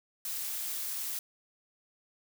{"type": "noise", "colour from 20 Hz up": "blue", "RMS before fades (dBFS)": -36, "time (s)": [0.25, 1.19], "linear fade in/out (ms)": 2, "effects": []}